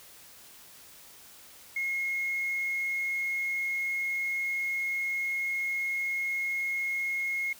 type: tone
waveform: sine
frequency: 2158 Hz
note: C#7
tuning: 47 cents flat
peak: -27 dBFS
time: 1.76-7.53 s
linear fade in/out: 5 ms
effects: tanh soft clip ceiling -24 dBFS + white hiss -52 dBFS RMS until 7.59 s